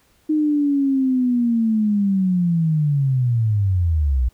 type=linear sweep; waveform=sine; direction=down; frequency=310.4 to 58.27 Hz; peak=-15 dBFS; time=0.29-4.29 s; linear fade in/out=10 ms; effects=pink hiss -59 dBFS RMS until 4.33 s